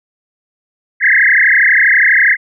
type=tone with frequency modulation; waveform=sine; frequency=1864.7 Hz; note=A#6; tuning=in tune; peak=-6 dBFS; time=1-2.37 s; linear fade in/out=50 ms; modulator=32.3 Hz; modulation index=7.9; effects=none